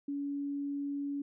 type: tone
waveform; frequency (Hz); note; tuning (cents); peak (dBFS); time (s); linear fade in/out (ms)
sine; 283.3; C#4; +38; -33; 0.08-1.22; 5
effects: none